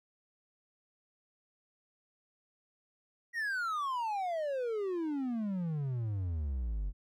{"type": "exponential sweep", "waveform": "triangle", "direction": "down", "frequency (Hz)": [1923, 44.47], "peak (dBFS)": -30, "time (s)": [3.33, 6.93], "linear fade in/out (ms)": 50, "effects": []}